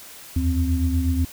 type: tone cluster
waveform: sine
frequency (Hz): 77.9 / 86.1 / 261.1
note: D#2 / F2 / C4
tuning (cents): +3 / -24 / -3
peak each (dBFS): -20 / -27 / -24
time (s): 0.36-1.25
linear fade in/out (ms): 5
effects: white hiss -42 dBFS RMS until 1.32 s